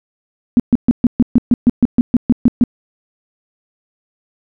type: tone bursts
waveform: sine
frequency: 241.3 Hz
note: B3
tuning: 40 cents flat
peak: -5 dBFS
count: 14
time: 0.57-2.638 s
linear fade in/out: 0 ms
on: 27 ms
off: 130 ms
effects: none